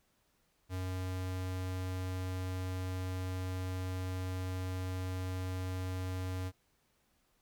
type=tone; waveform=square; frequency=92.5 Hz; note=F#2; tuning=in tune; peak=-36 dBFS; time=0.69-6.52 s; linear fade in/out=50 ms; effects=pink hiss -74 dBFS RMS until 7.41 s